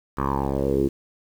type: tone with low-pass filter sweep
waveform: 10% pulse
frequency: 68.5 Hz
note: C#2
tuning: 20 cents flat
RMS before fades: -23 dBFS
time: 0.17-0.89 s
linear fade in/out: 20 ms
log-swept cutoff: 1300 to 340 Hz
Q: 4.9
effects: 8-bit